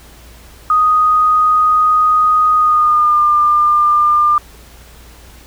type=tone with pitch glide; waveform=sine; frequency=1244.5 to 1199.3 Hz; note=D#6 to D6; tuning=0 to +36 cents; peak=-8 dBFS; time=0.7-4.38 s; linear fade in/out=2 ms; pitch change=-64 cents; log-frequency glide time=2.55-3.21 s; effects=added 58 Hz sine -40 dBFS peak until 5.46 s + pink hiss -42 dBFS RMS until 5.46 s